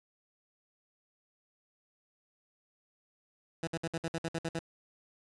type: tone bursts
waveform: 15% pulse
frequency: 164.81 Hz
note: E3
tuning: in tune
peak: -26 dBFS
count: 10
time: 3.63-4.591 s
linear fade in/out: 2 ms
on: 43 ms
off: 59 ms
effects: resampled to 22050 Hz

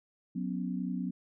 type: chord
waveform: sine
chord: F# suspended fourth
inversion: none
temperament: equal with one note detuned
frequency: 183.08 / 246.9 / 277.2 Hz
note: F#3 / B3 / C#4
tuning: -18 / 0 / 0 cents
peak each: -34 / -36 / -39 dBFS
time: 0.35-1.11 s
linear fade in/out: 10 ms
effects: none

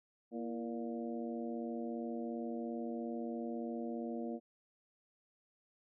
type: harmonic tone with a mistuned harmonic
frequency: 117.5 Hz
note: A#2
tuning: 14 cents sharp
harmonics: 2 / 3 / 4 / 5 / 6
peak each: -40 / -44 / -46 / -48 / -50 dBFS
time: 0.31-4.4 s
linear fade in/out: 50 ms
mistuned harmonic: 3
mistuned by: -73 cents
effects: none

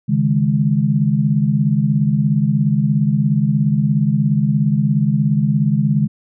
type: chord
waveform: sine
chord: C# suspended second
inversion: none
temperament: equal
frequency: 138.59 / 155.56 / 207.7 Hz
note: C#3 / D#3 / G#3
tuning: 0 / 0 / 0 cents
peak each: -17 dBFS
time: 0.08-6.08 s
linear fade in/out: 20 ms
effects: none

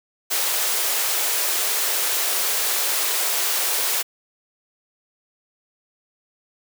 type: high-pass noise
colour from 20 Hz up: white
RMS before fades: -22 dBFS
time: 0.3-4.03 s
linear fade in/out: 20 ms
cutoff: 360 Hz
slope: 48 dB/octave
effects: none

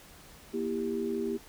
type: chord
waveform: sine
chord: E diminished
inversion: second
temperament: just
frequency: 237.3 / 329.6 / 395.6 Hz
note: Bb3 / E4 / G4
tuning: +31 / 0 / +16 cents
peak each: -34 / -36 / -32 dBFS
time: 0.53-1.38 s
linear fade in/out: 20 ms
effects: pink hiss -53 dBFS RMS until 1.48 s

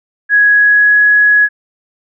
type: tone with pitch glide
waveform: sine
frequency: 1667 to 1678.6 Hz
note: G#6 to G#6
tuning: +6 to +18 cents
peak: -5 dBFS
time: 0.29-1.49 s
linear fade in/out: 50 ms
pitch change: +12 cents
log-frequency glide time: 0.49-0.99 s
effects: none

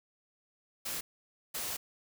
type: noise bursts at uneven times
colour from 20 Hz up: white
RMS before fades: -37 dBFS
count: 2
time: 0.85-1.01 / 1.54-1.77 s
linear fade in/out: 10 ms
effects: none

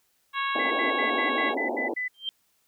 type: harmonic tone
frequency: 551 Hz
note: C#5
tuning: 11 cents flat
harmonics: 2 / 3 / 4 / 5 / 6 / 7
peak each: -28 / -32 / -34 / -36 / -38 / -39 dBFS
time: 0.33-1.55 s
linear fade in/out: 50 ms
type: band-pass noise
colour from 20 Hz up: pink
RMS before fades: -30 dBFS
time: 0.55-1.94 s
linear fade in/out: 5 ms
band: 240 to 900 Hz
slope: 96 dB/octave
type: tone bursts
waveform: sine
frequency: 2000 Hz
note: B6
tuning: 21 cents sharp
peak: -27 dBFS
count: 8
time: 0.59-2.082 s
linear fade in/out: 10 ms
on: 120 ms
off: 76 ms
type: tone with exponential growth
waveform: sine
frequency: 3150 Hz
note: G7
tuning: 8 cents sharp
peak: -24 dBFS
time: 2.14-2.29 s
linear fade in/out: 1 ms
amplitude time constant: 31 ms
effects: white hiss -69 dBFS RMS until 2.67 s

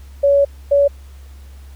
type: tone pair in turn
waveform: sine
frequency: 563 / 566.3 Hz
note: C#5 / C#5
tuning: +27 / +37 cents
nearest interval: unison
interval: 10 cents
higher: second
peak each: -9 dBFS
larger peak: neither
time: 0.23-0.45 / 0.71-0.88 s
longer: first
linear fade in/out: 10 ms
effects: added 68 Hz sine -35 dBFS peak until 1.75 s + pink hiss -51 dBFS RMS until 1.75 s

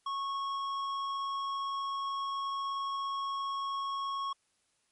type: tone with hard clipping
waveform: triangle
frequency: 1100 Hz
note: C#6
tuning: 14 cents flat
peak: -34 dBFS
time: 0.06-4.33 s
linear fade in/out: 5 ms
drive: 12 dB
effects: white hiss -74 dBFS RMS until 4.91 s + MP3 48 kbps

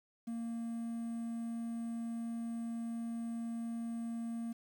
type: tone with quantisation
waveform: triangle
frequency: 231.1 Hz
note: A#3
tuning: 15 cents flat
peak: -35 dBFS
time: 0.27-4.53 s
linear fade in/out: 10 ms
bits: 10
effects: none

